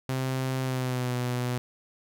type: tone with pitch glide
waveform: sawtooth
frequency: 130.81 to 123.97 Hz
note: C3 to B2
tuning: 0 to +7 cents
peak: -23 dBFS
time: 0.09-1.58 s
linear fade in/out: 0 ms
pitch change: -93 cents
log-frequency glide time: 0.61-1.15 s
effects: none